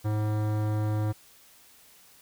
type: tone with hard clipping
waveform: sine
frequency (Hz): 106.5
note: G#2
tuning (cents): +44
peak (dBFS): -27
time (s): 0.04-1.13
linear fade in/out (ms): 20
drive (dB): 18
effects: white hiss -56 dBFS RMS until 2.21 s